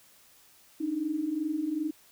sine tone pair together, 288.9 / 311.5 Hz, D4 / D#4, -28 / +2 cents, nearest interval minor second, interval 130 cents, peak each -34 / -29 dBFS, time 0.8-1.91 s, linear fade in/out 10 ms, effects white hiss -59 dBFS RMS until 2.11 s

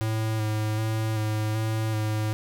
square tone with vibrato, 109 Hz, A2, 16 cents flat, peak -25 dBFS, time 0.01-2.33 s, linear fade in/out 0 ms, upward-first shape square, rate 1.3 Hz, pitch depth 19 cents each way, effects none

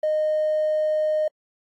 triangle tone, 616 Hz, D#5, 17 cents flat, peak -16 dBFS, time 0.03-1.28 s, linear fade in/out 5 ms, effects tanh soft clip ceiling -16 dBFS + AAC 64 kbps

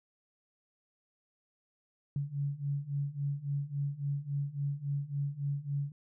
sine beating tone pair, 140 / 143.6 Hz, C#3 / D3, +18 / -39 cents, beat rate 3.6 Hz, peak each -36 / -34 dBFS, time 2.16-5.92 s, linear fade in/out 2 ms, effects none

